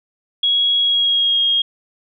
sine tone with pitch glide, 3322 to 3256 Hz, G#7 to G#7, 0 to -35 cents, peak -13 dBFS, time 0.43-1.62 s, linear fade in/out 5 ms, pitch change -35 cents, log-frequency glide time 0.78-1.41 s, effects none

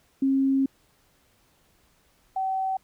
sine tone pair in turn, 270 / 763.7 Hz, C#4 / G5, -45 / -45 cents, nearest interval octave + tritone, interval 1800 cents, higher second, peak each -19 / -24 dBFS, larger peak first, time 0.22-0.66 / 2.36-2.77 s, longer first, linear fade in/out 5 ms, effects pink hiss -64 dBFS RMS until 2.83 s

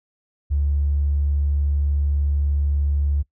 triangle tone with tanh clipping, 71.7 Hz, D2, 41 cents flat, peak -17 dBFS, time 0.5-3.23 s, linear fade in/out 20 ms, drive 2 dB, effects noise-tail reverb RT60 0.1 s tail -21 dB re dry

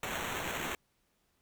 violet noise with sample-and-hold, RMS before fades -37 dBFS, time 0.03-0.75 s, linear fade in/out 2 ms, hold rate 4900 Hz, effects pink hiss -75 dBFS RMS until 1.41 s

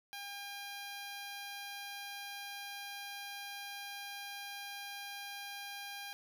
10% pulse tone, 805 Hz, G5, 46 cents sharp, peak -35 dBFS, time 0.13-6.13 s, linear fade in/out 0 ms, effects none

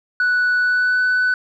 sine tone with pitch glide, 1480 to 1497.2 Hz, F#6 to F#6, 0 to +20 cents, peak -12 dBFS, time 0.2-1.34 s, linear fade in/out 2 ms, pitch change +20 cents, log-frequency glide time 0.59-1.02 s, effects tanh soft clip ceiling -13 dBFS

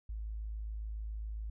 sine tone, 53.6 Hz, A1, 45 cents flat, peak -37 dBFS, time 0.09-1.5 s, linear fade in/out 5 ms, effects none

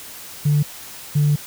sine tone bursts at uneven times, 146.83 Hz, D3, in tune, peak -12 dBFS, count 2, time 0.45-0.63 / 1.15-1.36 s, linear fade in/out 10 ms, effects tanh soft clip ceiling -10 dBFS + white hiss -37 dBFS RMS until 1.46 s

